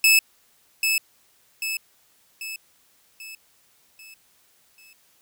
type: tone with echo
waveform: sawtooth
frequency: 2610 Hz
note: E7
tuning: 18 cents flat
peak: -10 dBFS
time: 0.04-0.19 s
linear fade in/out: 2 ms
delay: 790 ms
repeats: 6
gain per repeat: -6 dB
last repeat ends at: 4.93 s
effects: white hiss -61 dBFS RMS until 5.21 s